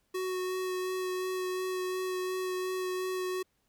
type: tone with vibrato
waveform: square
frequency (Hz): 370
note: F#4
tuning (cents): 0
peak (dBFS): -32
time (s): 0.14-3.43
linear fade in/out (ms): 10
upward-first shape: sine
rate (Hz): 2.8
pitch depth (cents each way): 12
effects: pink hiss -75 dBFS RMS until 3.68 s